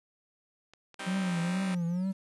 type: clicks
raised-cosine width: 0.2 ms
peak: -35 dBFS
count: 3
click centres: 0.736 / 0.943 / 1.001 s
type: chord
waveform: 5% pulse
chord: C minor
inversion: second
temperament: just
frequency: 196.22 / 261.6 / 314 Hz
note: G3 / C4 / Eb4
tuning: +2 / 0 / +16 cents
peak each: -31 dBFS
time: 0.99-1.75 s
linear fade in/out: 5 ms
type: tone with vibrato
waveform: triangle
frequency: 179.9 Hz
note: F#3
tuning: 48 cents flat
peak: -26 dBFS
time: 1.06-2.13 s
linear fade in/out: 20 ms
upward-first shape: triangle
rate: 2.2 Hz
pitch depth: 130 cents each way
effects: resampled to 24000 Hz + 10-bit